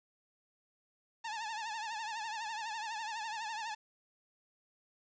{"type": "tone with vibrato", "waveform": "sawtooth", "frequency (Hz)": 880, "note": "A5", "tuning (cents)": 0, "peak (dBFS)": -34, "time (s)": [1.24, 3.75], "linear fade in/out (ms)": 10, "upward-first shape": "triangle", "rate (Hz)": 12, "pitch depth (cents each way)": 110, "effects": ["resampled to 16000 Hz", "10-bit"]}